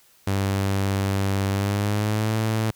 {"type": "tone with pitch glide", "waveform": "sawtooth", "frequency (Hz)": [98, 110], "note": ["G2", "A2"], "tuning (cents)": [0, 0], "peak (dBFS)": -17, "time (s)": [0.27, 2.71], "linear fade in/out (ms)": 5, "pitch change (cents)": 200, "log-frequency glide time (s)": [1.5, 2.35], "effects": ["white hiss -57 dBFS RMS until 2.75 s"]}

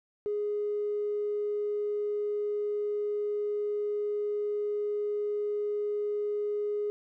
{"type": "tone with tanh clipping", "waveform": "triangle", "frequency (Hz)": 415.3, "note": "G#4", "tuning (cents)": 0, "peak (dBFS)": -28, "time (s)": [0.26, 6.9], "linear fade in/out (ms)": 0, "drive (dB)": 4, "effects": []}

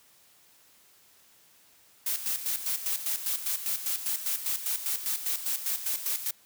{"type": "noise with tremolo", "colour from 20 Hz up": "blue", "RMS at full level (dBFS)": -29, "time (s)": [2.06, 6.31], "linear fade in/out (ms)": 5, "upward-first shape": "square", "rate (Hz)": 5, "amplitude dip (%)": 65, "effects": ["white hiss -60 dBFS RMS until 6.45 s", "high-pass 60 Hz 12 dB/octave"]}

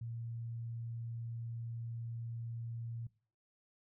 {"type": "tone", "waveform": "sine", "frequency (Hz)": 116.1, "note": "A#2", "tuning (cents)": -7, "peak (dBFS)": -40, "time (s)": [0.01, 3.07], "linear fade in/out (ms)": 5, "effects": ["noise-tail reverb RT60 0.4 s tail -20 dB re dry"]}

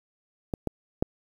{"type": "clicks", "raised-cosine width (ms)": 2, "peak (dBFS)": [-15, -14, -9], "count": 3, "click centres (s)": [0.538, 0.673, 1.025], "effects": ["8-bit"]}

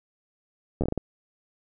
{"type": "slowing click train", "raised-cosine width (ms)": 2, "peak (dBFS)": -13, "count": 7, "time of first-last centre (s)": [0.81, 0.977], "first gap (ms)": 11, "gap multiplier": 1.37, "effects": []}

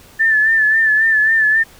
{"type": "tone with vibrato", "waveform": "sine", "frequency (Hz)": 1760, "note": "A6", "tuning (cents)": 0, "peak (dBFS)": -10, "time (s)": [0.19, 1.64], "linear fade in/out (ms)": 20, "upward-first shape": "sine", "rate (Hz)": 3.7, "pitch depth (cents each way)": 47, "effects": ["pink hiss -44 dBFS RMS until 1.79 s"]}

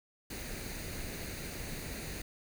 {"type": "noise with comb filter", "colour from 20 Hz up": "pink", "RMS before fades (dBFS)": -41, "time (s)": [0.3, 2.22], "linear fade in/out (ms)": 5, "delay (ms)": 0.46, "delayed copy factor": 0.55, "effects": []}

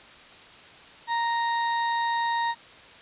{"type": "tone", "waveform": "35% pulse", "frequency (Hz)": 932.3, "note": "A#5", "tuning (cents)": 0, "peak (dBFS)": -22, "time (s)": [1.07, 2.55], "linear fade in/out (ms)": 50, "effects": ["white hiss -48 dBFS RMS until 3.01 s", "resampled to 8000 Hz"]}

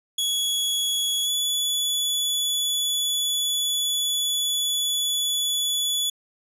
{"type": "tone with pitch glide", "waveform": "sawtooth", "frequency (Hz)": [3362, 3425], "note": ["G#7", "A7"], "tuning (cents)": [20, -47], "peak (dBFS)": -19, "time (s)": [0.18, 6.1], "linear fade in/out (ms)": 5, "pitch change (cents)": 33, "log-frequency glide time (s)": [1.23, 1.3], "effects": ["resampled to 32000 Hz"]}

